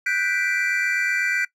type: chord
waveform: triangle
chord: G major seventh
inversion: third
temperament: equal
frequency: 1480 / 1568 / 1975.5 / 2349 Hz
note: F#6 / G6 / B6 / D7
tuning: 0 / 0 / 0 / 0 cents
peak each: -25 / -25 / -23 / -25 dBFS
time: 0.06-1.45 s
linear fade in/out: 5 ms
effects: noise-tail reverb RT60 0.1 s tail -20 dB re dry